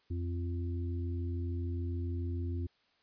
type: harmonic tone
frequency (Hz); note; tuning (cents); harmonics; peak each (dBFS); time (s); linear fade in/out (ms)
86.8; F2; -10; 1 / 3 / 4; -33 / -43 / -45; 0.1-2.67; 10
effects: white hiss -71 dBFS RMS until 3.02 s + resampled to 11025 Hz